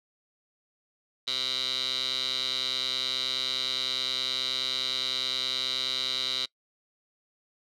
15% pulse tone with band-pass filter, 129.6 Hz, C3, 16 cents flat, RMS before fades -30 dBFS, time 1.27-6.46 s, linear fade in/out 10 ms, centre 3900 Hz, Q 7.7, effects noise-tail reverb RT60 0.1 s tail -24 dB re dry

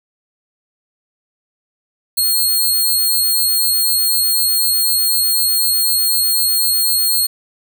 10% pulse tone, 4274 Hz, C8, 36 cents sharp, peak -6 dBFS, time 2.17-7.27 s, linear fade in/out 10 ms, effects none

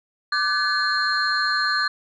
sine tone cluster, 1177 / 1517 / 1712 / 4202 Hz, D6 / F#6 / A6 / C8, +3 / +43 / -48 / +7 cents, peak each -24 dBFS, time 0.32-1.88 s, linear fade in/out 5 ms, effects tanh soft clip ceiling -12 dBFS

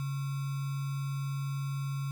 sine tone with sample-and-hold, 138.2 Hz, C#3, 5 cents flat, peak -31 dBFS, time 0-2.11 s, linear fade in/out 0 ms, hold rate 1225 Hz, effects none

